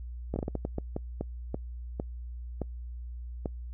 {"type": "slowing click train", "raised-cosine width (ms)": 2, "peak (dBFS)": -18, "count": 14, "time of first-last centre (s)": [0.34, 3.458], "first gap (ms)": 21, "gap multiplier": 1.36, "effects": ["noise-tail reverb RT60 0.1 s tail -26 dB re dry", "added 60 Hz sine -37 dBFS peak until 3.73 s"]}